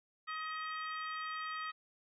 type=harmonic tone; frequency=631 Hz; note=D#5; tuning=24 cents sharp; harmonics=2 / 3 / 4 / 5 / 6 / 7; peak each=-40 / -44 / -50 / -52 / -55 / -56 dBFS; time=0.27-1.72 s; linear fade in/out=20 ms; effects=none